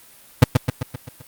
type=tone with echo; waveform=35% pulse; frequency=124 Hz; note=B2; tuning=7 cents sharp; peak=-3 dBFS; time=0.42-0.44 s; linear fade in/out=5 ms; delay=130 ms; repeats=6; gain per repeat=-5 dB; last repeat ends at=1.22 s; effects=white hiss -48 dBFS RMS until 1.27 s + Opus 32 kbps